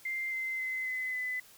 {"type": "tone with pitch steps", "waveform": "sine", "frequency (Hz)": [2093, 2071, 2050, 2029, 2008], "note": ["C7", "C7", "C7", "B6", "B6"], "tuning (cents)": [0, -18, -36, 46, 28], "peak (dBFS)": -32, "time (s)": [0.05, 1.4], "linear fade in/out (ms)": 5, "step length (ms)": 270, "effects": ["white hiss -57 dBFS RMS until 1.57 s"]}